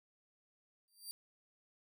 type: tone with exponential growth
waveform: 15% pulse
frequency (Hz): 4699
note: D8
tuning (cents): 0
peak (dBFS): -34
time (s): 0.88-1.11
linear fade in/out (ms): 0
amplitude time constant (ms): 50
effects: none